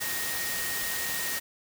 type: tone in noise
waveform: sine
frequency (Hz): 1864.7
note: A#6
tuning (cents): 0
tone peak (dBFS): -35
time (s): 0-1.4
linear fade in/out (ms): 20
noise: white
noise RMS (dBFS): -32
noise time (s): 0-1.4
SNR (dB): -6
effects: none